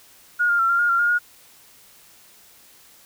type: tone with pitch steps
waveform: sine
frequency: 1439 / 1403 / 1350 / 1386 / 1423 / 1378 / 1420 / 1438 Hz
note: F#6 / F6 / E6 / F6 / F6 / F6 / F6 / F#6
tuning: -49 / +8 / +41 / -14 / +32 / -24 / +28 / -50 cents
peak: -16 dBFS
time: 0.39-1.19 s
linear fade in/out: 20 ms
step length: 100 ms
effects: white hiss -51 dBFS RMS until 3.05 s